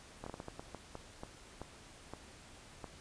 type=slowing click train; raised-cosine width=1 ms; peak=-29 dBFS; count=13; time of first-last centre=0.24-2.842 s; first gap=24 ms; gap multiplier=1.36; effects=pink hiss -56 dBFS RMS until 3 s + resampled to 22050 Hz